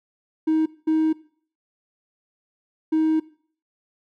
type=tone bursts at uneven times; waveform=triangle; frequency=315.7 Hz; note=D#4; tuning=25 cents sharp; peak=-14 dBFS; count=3; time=0.47-0.66 / 0.87-1.13 / 2.92-3.2 s; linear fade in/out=10 ms; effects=noise-tail reverb RT60 0.5 s tail -21 dB re dry + tanh soft clip ceiling -11 dBFS